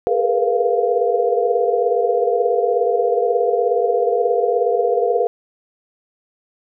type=tone cluster; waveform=sine; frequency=409.5 / 458 / 480.2 / 496.9 / 696 Hz; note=G#4 / A#4 / B4 / B4 / F5; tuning=-24 / -31 / -49 / +11 / -6 cents; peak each=-21 dBFS; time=0.07-5.27 s; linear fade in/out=0 ms; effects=none